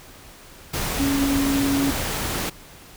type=tone in noise; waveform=sine; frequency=277.2 Hz; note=C#4; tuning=in tune; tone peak=-19 dBFS; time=0.99-1.91 s; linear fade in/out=10 ms; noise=pink; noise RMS=-26 dBFS; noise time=0.73-2.5 s; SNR=+4 dB; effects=pink hiss -45 dBFS RMS until 2.96 s